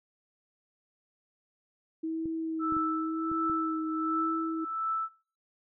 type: tone with vibrato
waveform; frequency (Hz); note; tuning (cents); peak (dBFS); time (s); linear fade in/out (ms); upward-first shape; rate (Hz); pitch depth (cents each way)
sine; 320.6; E4; -48; -30; 2.03-4.65; 10; sine; 0.94; 22
type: clicks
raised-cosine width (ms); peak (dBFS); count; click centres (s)
3; -31; 5; 2.257 / 2.723 / 2.767 / 3.316 / 3.498
type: tone with tremolo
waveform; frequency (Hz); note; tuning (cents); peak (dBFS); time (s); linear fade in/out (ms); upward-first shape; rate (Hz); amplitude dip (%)
sine; 1318.5; E6; 0; -27; 2.59-5.09; 50; triangle; 1.4; 80
effects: noise-tail reverb RT60 0.4 s tail -22 dB re dry